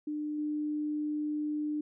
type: tone with level steps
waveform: sine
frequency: 300 Hz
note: D4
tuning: 37 cents sharp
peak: -32 / -30 dBFS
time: 0.07-1.81 s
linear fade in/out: 5 ms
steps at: 0.38 s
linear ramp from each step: 5 ms
effects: none